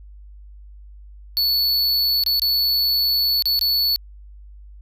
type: tone with dropouts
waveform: square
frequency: 4435 Hz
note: C#8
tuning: in tune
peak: -17 dBFS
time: 1.37-3.96 s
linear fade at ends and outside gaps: 0 ms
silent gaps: 2.237-2.263 / 2.396-2.419 / 3.423-3.456 / 3.592-3.612 s
effects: added 50 Hz sine -39 dBFS peak until 4.81 s